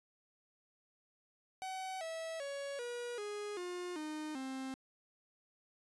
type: tone with pitch steps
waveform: 45% pulse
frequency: 756 / 650.6 / 559.9 / 481.8 / 414.6 / 356.8 / 307 / 264.2 Hz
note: F#5 / E5 / C#5 / B4 / G#4 / F4 / D#4 / C4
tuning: +37 / -23 / +17 / -43 / -3 / +37 / -23 / +17 cents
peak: -40 dBFS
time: 1.62-4.74 s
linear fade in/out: 0 ms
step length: 390 ms
effects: resampled to 24000 Hz